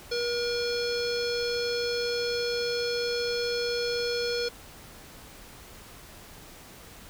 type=tone with low-pass filter; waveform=square; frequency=477.9 Hz; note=A#4; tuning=43 cents sharp; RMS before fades=-29 dBFS; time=0.11-4.49 s; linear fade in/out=10 ms; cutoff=4800 Hz; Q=9.1; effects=pink hiss -48 dBFS RMS until 7.09 s